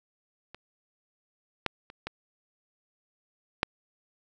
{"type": "clicks", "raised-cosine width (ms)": 0.3, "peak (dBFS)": [-27, -10, -29, -18, -7], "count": 5, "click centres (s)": [0.546, 1.663, 1.901, 2.07, 3.631], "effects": []}